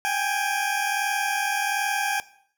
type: tone pair together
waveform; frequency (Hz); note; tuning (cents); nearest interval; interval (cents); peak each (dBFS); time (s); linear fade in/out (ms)
20% pulse; 787 / 828.3; G5 / G#5; +7 / -5; minor second; 88; -21; 0.05-2.2; 0
effects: noise-tail reverb RT60 0.6 s tail -18 dB re dry